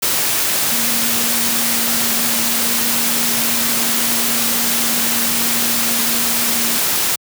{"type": "tone in noise", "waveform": "sine", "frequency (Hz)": 233.4, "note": "A#3", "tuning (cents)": 2, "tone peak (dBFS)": -26, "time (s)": [0.71, 6.79], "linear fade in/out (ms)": 10, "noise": "white", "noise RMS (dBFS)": -17, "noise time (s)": [0.02, 7.16], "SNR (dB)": -12, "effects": ["high-pass 100 Hz 12 dB/octave"]}